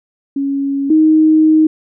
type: tone pair in turn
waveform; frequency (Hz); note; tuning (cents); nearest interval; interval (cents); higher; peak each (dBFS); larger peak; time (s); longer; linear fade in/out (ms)
sine; 277.2 / 313; C#4 / D#4; 0 / +10; major second; 210; second; -14 / -6; second; 0.36-0.9 / 0.9-1.67; second; 5
effects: none